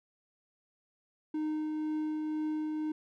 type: tone with tremolo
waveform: triangle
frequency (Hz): 308.2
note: D#4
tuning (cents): -16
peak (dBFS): -28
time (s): 1.34-2.92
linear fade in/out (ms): 5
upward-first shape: triangle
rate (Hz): 2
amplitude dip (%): 25
effects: none